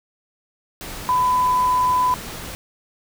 sine tone in noise, 1002 Hz, B5, 25 cents sharp, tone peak -15 dBFS, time 1.09-2.14 s, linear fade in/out 0 ms, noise pink, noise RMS -33 dBFS, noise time 0.81-2.55 s, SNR +15 dB, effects none

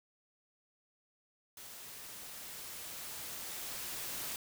white noise with level ramp, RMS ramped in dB -50 to -40 dBFS, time 1.57-4.36 s, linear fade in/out 2 ms, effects none

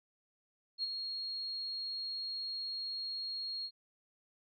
sine tone with ADSR envelope, 4279 Hz, C8, 38 cents sharp, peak -31 dBFS, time 0.78-3.71 s, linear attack 52 ms, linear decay 26 ms, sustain -6 dB, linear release 61 ms, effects none

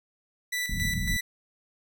sawtooth tone with tremolo, 1975.5 Hz, B6, in tune, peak -24 dBFS, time 0.52-1.21 s, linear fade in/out 10 ms, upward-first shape square, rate 3.6 Hz, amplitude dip 50%
pink low-pass noise, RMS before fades -30 dBFS, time 0.69-1.17 s, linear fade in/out 5 ms, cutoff 230 Hz, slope 48 dB/octave
effects none

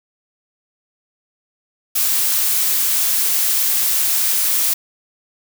blue noise, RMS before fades -17 dBFS, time 1.95-4.74 s, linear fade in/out 10 ms, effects none

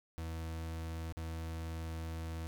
40% pulse tone with dropouts, 81.4 Hz, E2, 21 cents flat, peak -38 dBFS, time 0.18-2.47 s, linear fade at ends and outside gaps 0 ms, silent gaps 1.124-1.17 s, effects none

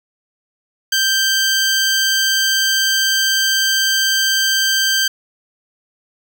15% pulse tone, 1568 Hz, G6, in tune, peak -7 dBFS, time 0.92-5.08 s, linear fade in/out 5 ms, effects none

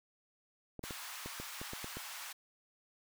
clicks, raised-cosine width 2 ms, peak -30 dBFS, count 9, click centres 0.793 / 0.839 / 0.908 / 1.26 / 1.4 / 1.615 / 1.734 / 1.844 / 1.97 s
pink high-pass noise, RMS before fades -46 dBFS, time 0.83-2.33 s, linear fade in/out 10 ms, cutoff 930 Hz, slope 24 dB/octave
effects none

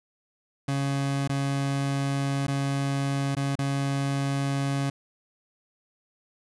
30% pulse tone with dropouts, 138.7 Hz, C#3, 1 cent sharp, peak -22 dBFS, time 0.68-4.9 s, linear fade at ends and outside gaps 5 ms, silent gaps 1.277-1.294 / 2.469-2.48 / 3.351-3.367 / 3.555-3.588 s, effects resampled to 24000 Hz

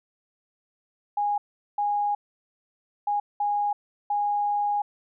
sine tone bursts at uneven times, 823 Hz, G#5, 16 cents flat, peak -22 dBFS, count 5, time 1.17-1.38 / 1.78-2.15 / 3.07-3.2 / 3.4-3.73 / 4.1-4.82 s, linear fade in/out 5 ms, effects none

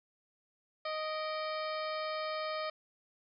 harmonic tone with a mistuned harmonic, 622.3 Hz, D#5, in tune, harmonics 1 / 2 / 3 / 4 / 5 / 6 / 7 / 8, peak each -37 / -39 / -47 / -46 / -50 / -51 / -48 / -51 dBFS, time 0.85-2.7 s, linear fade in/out 5 ms, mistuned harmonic 4, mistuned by -110 cents, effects none

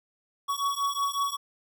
square beating tone pair, 1120 / 1125.4 Hz, C#6 / C#6, +18 / +26 cents, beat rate 5.4 Hz, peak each -30 dBFS, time 0.48-1.37 s, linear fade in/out 20 ms, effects none

